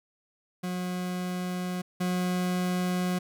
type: tone pair in turn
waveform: 40% pulse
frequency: 180.9 / 180.9 Hz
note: F#3 / F#3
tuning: -39 / -39 cents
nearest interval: unison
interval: 0 cents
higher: neither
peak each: -29 / -25 dBFS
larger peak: second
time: 0.63-1.82 / 2-3.19 s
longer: neither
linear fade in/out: 10 ms
effects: none